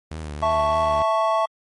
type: tone with vibrato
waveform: sawtooth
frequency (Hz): 76.5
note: D#2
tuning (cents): -29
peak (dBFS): -26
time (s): 0.11-1.03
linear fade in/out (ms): 5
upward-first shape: triangle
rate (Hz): 3.3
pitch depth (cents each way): 89
type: chord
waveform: triangle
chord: A major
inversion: second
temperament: equal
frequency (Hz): 659.3 / 880 / 1108.7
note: E5 / A5 / C#6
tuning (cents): 0 / 0 / 0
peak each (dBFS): -19 / -22 / -20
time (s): 0.42-1.46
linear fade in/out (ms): 10
effects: MP3 48 kbps